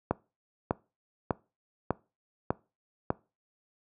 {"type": "click train", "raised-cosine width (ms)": 1, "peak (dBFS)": -11, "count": 6, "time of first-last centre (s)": [0.11, 3.104], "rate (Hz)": 1.67, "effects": ["noise-tail reverb RT60 0.3 s tail -22 dB re dry", "high-pass 80 Hz 12 dB/octave"]}